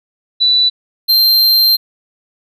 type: tone pair in turn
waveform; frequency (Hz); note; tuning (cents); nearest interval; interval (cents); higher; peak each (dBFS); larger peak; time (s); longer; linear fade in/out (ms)
sine / square; 3968 / 4156; B7 / C8; +7 / -12; minor second; 81; second; -8; neither; 0.4-0.7 / 1.08-1.77; second; 20
effects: none